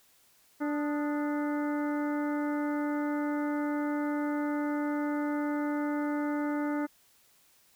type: harmonic tone with a mistuned harmonic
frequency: 293.7 Hz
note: D4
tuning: in tune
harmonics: 1 / 2 / 3 / 4 / 5 / 6 / 7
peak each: -29 / -38 / -40 / -43 / -43 / -49 / -49 dBFS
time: 0.6-6.87 s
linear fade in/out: 20 ms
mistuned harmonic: 4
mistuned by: +88 cents
effects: white hiss -64 dBFS RMS until 7.75 s